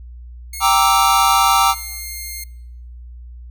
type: tone with pitch glide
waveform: 5% pulse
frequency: 2162 to 2122 Hz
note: C#7 to C7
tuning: -44 to +24 cents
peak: -18 dBFS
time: 0.53-2.44 s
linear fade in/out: 5 ms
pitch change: -32 cents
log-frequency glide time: 1.02-1.49 s
type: chord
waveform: square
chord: E half-diminished seventh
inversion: first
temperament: equal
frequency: 784 / 932.3 / 1174.7 / 1318.5 Hz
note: G5 / Bb5 / D6 / E6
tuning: 0 / 0 / 0 / 0 cents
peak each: -18 dBFS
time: 0.6-1.75 s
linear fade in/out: 50 ms
effects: noise-tail reverb RT60 0.9 s tail -25 dB re dry + added 60 Hz sine -33 dBFS peak until 3.5 s